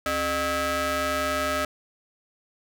sawtooth ring-modulated tone, 341.1 Hz, F4, 41 cents flat, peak -17 dBFS, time 0.06-1.65 s, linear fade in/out 2 ms, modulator 949 Hz, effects none

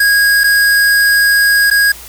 square tone with dropouts, 1643 Hz, G#6, 19 cents flat, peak -8 dBFS, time 0-1.92 s, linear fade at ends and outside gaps 5 ms, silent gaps 0.436-0.44 / 1.702-1.711 s, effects added 60 Hz sine -38 dBFS peak until 2.08 s + white hiss -33 dBFS RMS until 2.08 s

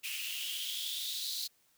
white noise with high-pass filter sweep, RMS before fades -38 dBFS, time 0.03-1.48 s, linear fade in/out 20 ms, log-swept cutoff 2600 to 4200 Hz, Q 7, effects white hiss -70 dBFS RMS until 1.77 s

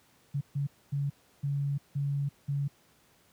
sine tone bursts at uneven times, 141.3 Hz, C#3, 34 cents sharp, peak -27 dBFS, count 6, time 0.34-0.41 / 0.55-0.67 / 0.92-1.1 / 1.43-1.78 / 1.95-2.29 / 2.48-2.68 s, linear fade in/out 10 ms, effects pink hiss -64 dBFS RMS until 3.32 s + high-pass 80 Hz 12 dB/octave

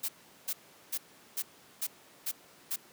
blue noise bursts, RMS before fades -33 dBFS, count 7, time 0.03-2.762 s, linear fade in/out 10 ms, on 56 ms, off 390 ms, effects pink hiss -57 dBFS RMS until 2.92 s + high-pass 200 Hz 12 dB/octave

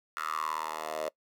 10% pulse tone with high-pass filter sweep, 78.2 Hz, D#2, 9 cents sharp, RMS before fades -35 dBFS, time 0.17-1.09 s, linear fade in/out 0 ms, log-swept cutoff 1400 to 590 Hz, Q 7.2, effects noise-tail reverb RT60 0.1 s tail -22 dB re dry

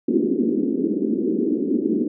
pink band-pass noise, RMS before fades -21 dBFS, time 0.08-2.08 s, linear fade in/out 5 ms, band 220 to 390 Hz, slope 48 dB/octave, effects none

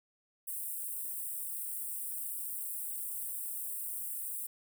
white high-pass noise, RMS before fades -39 dBFS, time 0.47-4.47 s, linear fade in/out 10 ms, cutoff 8100 Hz, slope 96 dB/octave, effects none

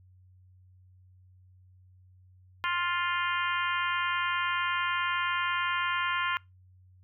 harmonic tone with a mistuned harmonic, 350.5 Hz, F4, 6 cents sharp, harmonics 3 / 4 / 5 / 6 / 7 / 8 / 9, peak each -31 / -33 / -35 / -37 / -38 / -39 / -40 dBFS, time 2.64-6.37 s, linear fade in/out 0 ms, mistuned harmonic 9, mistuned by -17 cents, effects noise-tail reverb RT60 0.2 s tail -23 dB re dry + added 92 Hz sine -55 dBFS peak until 7.03 s

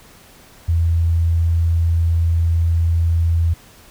sine tone, 83.5 Hz, E2, 23 cents sharp, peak -13 dBFS, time 0.68-3.54 s, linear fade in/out 10 ms, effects pink hiss -46 dBFS RMS until 3.9 s

